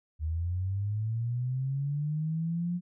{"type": "linear sweep", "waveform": "sine", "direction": "up", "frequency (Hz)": [75.9, 178.7], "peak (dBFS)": -28, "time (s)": [0.19, 2.81], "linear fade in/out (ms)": 50, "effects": []}